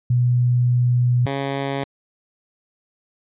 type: tone pair in turn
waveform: sine / 10% pulse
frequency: 122.9 / 138.09 Hz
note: B2 / C#3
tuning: -8 / -6 cents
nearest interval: major second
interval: 202 cents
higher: second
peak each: -14 dBFS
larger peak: neither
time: 0.1-1.26 / 1.26-1.84 s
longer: first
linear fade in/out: 5 ms
effects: resampled to 8000 Hz